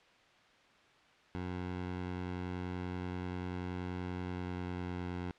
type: tone with pitch glide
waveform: 15% pulse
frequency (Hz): 90.4 to 89.26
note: F#2 to F2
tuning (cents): -40 to +38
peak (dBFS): -31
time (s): 1.35-5.31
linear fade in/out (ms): 0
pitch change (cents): -22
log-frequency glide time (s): 4.25-5.07
effects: white hiss -63 dBFS RMS until 5.38 s + low-pass 3000 Hz 12 dB/octave